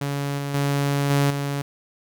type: tone with level steps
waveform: sawtooth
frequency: 141.4 Hz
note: C#3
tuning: 35 cents sharp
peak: -20 / -22 / -16 / -13 / -20 dBFS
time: 0.01-1.62 s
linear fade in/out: 5 ms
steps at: 0.38 / 0.54 / 1.1 / 1.3 s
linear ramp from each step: 5 ms
effects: none